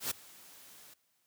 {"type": "noise with ADSR envelope", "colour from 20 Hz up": "white", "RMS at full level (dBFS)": -32, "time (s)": [0, 0.94], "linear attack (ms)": 110, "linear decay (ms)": 7, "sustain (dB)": -23, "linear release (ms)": 7, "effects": ["white hiss -75 dBFS RMS until 1.26 s", "high-pass 80 Hz 12 dB/octave"]}